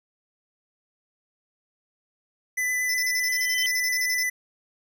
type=tone with vibrato; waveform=square; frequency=2000 Hz; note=B6; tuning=21 cents sharp; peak=-24 dBFS; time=2.57-4.3 s; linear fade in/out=10 ms; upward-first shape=sine; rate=8.6 Hz; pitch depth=9 cents each way
type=tone bursts; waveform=square; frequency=5274 Hz; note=E8; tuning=in tune; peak=-28 dBFS; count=16; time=2.89-4.233 s; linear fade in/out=5 ms; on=53 ms; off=33 ms
type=tone with exponential growth; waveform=triangle; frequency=3075 Hz; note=G7; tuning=34 cents flat; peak=-22 dBFS; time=3.2-3.66 s; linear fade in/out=0 ms; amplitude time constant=100 ms
effects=none